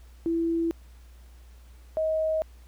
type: tone pair in turn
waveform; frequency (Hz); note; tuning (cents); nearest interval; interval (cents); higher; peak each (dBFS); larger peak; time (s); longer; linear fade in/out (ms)
sine; 332.6 / 632; E4 / D#5; +16 / +27; major seventh; 1111; second; -23; neither; 0.26-0.71 / 1.97-2.42; neither; 0
effects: added 60 Hz sine -47 dBFS peak until 2.67 s + pink hiss -61 dBFS RMS until 2.67 s